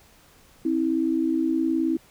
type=tone pair together; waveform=sine; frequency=265.1 / 324.2 Hz; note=C4 / E4; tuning=+23 / -29 cents; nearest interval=minor third; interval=348 cents; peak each=-25 / -22 dBFS; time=0.65-1.97 s; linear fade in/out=5 ms; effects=pink hiss -55 dBFS RMS until 2.1 s